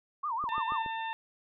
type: tone with vibrato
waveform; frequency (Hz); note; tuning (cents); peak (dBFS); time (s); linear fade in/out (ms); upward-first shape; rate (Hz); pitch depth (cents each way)
sine; 1046.5; C6; 0; -30; 0.23-0.83; 10; sine; 6.5; 280
type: click train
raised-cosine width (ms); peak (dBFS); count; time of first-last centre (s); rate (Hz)
2; -31; 4; 0.44-0.862; 7.11
type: harmonic tone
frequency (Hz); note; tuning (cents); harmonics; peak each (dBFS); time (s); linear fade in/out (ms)
898; A5; +35; 1 / 2 / 3 / 4; -34 / -40 / -44 / -46; 0.49-1.13; 0
effects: none

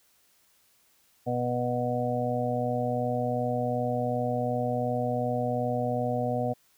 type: harmonic tone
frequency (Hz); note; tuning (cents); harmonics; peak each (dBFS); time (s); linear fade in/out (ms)
122.7; B2; -11; 1 / 2 / 4 / 5 / 6; -32 / -32 / -32 / -32 / -32; 1.26-6.54; 20
effects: white hiss -65 dBFS RMS until 6.77 s

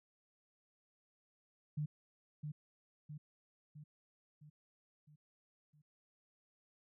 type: tone with echo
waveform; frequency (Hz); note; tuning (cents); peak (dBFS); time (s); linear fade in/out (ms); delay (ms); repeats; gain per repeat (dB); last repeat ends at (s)
sine; 150; D3; +37; -35; 1.77-1.86; 10; 660; 6; -5; 5.82
effects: none

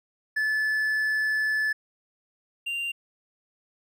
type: tone pair in turn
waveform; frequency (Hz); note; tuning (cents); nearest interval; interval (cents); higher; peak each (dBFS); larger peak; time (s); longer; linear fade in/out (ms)
triangle; 1734 / 2781; A6 / F7; -26 / -8; minor sixth; 818; second; -21 / -26; first; 0.36-1.73 / 2.66-2.92; first; 10
effects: none

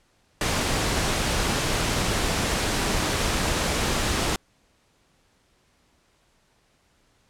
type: noise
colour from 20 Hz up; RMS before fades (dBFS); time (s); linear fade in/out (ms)
pink; -24; 0.41-4.36; 2
effects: pink hiss -64 dBFS RMS until 7.29 s + low-pass 9000 Hz 12 dB/octave

